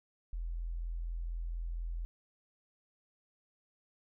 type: tone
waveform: sine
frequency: 42.12 Hz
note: E1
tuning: 38 cents sharp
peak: -35 dBFS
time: 0.33-2.05 s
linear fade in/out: 0 ms
effects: none